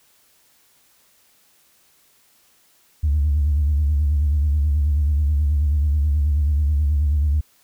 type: tone with vibrato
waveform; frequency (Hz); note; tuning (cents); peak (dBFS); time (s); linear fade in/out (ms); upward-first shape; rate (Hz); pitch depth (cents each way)
sine; 73.5; D2; +2; -14; 3.03-7.41; 10; sine; 9.3; 90
effects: tanh soft clip ceiling -12 dBFS + white hiss -58 dBFS RMS until 7.63 s